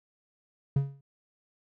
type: tone with exponential decay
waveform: triangle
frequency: 138.59 Hz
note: C#3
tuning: in tune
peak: -17 dBFS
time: 0.76-1.01 s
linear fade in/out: 5 ms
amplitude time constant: 54 ms
effects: none